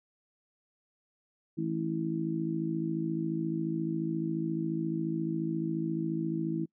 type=harmonic tone; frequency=54.3 Hz; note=A1; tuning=22 cents flat; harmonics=3 / 4 / 5 / 6; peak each=-34 / -37 / -40 / -32 dBFS; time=1.57-6.66 s; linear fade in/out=20 ms; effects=noise-tail reverb RT60 0.1 s tail -25 dB re dry